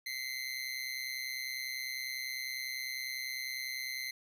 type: tone with amplitude modulation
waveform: 25% pulse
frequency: 2066 Hz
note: C7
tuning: 22 cents flat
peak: -30 dBFS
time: 0.06-4.11 s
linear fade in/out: 5 ms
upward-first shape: sine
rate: 130 Hz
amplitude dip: 75%
effects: none